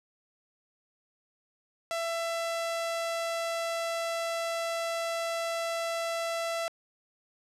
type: tone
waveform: sawtooth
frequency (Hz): 668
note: E5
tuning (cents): +23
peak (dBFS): -26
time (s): 1.91-6.68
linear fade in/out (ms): 0
effects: low-pass 10000 Hz 12 dB/octave